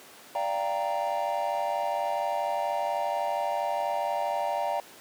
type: chord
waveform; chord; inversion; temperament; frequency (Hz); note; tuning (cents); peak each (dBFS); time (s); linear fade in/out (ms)
triangle; G minor seventh; second; equal with one note detuned; 587.3 / 691.6 / 784 / 932.3; D5 / F5 / G5 / Bb5; 0 / -17 / 0 / 0; -30; 0.35-4.8; 2
effects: pink hiss -49 dBFS RMS until 5 s + high-pass 300 Hz 12 dB/octave